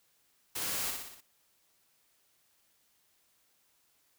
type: noise with echo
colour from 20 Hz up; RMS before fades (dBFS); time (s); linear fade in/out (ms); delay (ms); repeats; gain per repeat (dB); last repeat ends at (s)
white; -36; 0.55-0.91; 10; 60; 5; -4; 1.21
effects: white hiss -71 dBFS RMS until 4.18 s